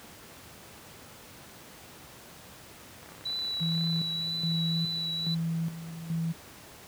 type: click train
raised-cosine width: 0.5 ms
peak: -34 dBFS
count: 33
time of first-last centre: 3.03-3.991 s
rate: 33.3 Hz
type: tone with vibrato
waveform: sine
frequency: 3951 Hz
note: B7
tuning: in tune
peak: -30 dBFS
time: 3.25-5.35 s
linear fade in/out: 10 ms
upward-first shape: triangle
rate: 2 Hz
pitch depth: 18 cents each way
type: tone with tremolo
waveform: sine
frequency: 164.81 Hz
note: E3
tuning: in tune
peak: -27 dBFS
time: 3.6-6.33 s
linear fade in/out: 20 ms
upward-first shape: square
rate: 1.2 Hz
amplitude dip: 70%
effects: pink hiss -49 dBFS RMS until 6.87 s + high-pass 80 Hz 12 dB/octave